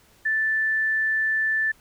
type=tone; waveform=sine; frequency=1760 Hz; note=A6; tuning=in tune; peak=-20 dBFS; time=0.25-1.72 s; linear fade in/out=10 ms; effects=pink hiss -57 dBFS RMS until 1.8 s